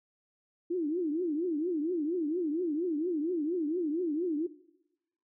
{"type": "tone with vibrato", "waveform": "sine", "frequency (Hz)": 326.5, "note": "E4", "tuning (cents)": -17, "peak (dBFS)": -28, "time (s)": [0.7, 4.47], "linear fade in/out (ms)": 10, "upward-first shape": "triangle", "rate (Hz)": 4.3, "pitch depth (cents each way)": 250, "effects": ["noise-tail reverb RT60 0.9 s tail -18 dB re dry"]}